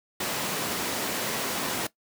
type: high-pass noise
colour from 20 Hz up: pink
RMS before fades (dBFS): -30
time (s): 0.2-1.87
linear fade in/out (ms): 5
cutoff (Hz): 210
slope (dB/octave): 12
effects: noise-tail reverb RT60 0.1 s tail -17 dB re dry